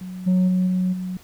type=tone with level steps; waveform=sine; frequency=183.7 Hz; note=F#3; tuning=12 cents flat; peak=-30 / -12 / -15 / -17 / -25 dBFS; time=0.01-1.17 s; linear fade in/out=2 ms; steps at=0.26 / 0.47 / 0.66 / 0.92 s; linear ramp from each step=20 ms; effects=tanh soft clip ceiling -14 dBFS + pink hiss -50 dBFS RMS until 1.23 s